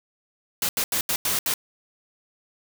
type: noise bursts at uneven times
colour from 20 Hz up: white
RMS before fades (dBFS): -24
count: 6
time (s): 0.62-0.69 / 0.77-0.84 / 0.92-1.01 / 1.09-1.16 / 1.25-1.39 / 1.46-1.54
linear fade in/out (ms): 2
effects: none